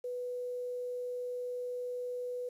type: tone with quantisation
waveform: sine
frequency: 493.9 Hz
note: B4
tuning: in tune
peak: -35 dBFS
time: 0.04-2.49 s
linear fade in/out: 5 ms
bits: 10
effects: resampled to 32000 Hz